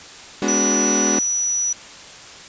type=chord; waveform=35% pulse; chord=G# half-diminished seventh; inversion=none; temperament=equal with one note detuned; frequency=207.7 / 246.9 / 287.5 / 370 Hz; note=G#3 / B3 / D4 / F#4; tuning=0 / 0 / -37 / 0 cents; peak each=-22 / -24 / -22 / -23 dBFS; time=0.42-1.19 s; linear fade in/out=2 ms
type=tone; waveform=sine; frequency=5890 Hz; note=F#8; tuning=9 cents flat; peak=-18 dBFS; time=0.48-1.73 s; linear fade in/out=5 ms
effects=white hiss -39 dBFS RMS until 2.48 s + resampled to 16000 Hz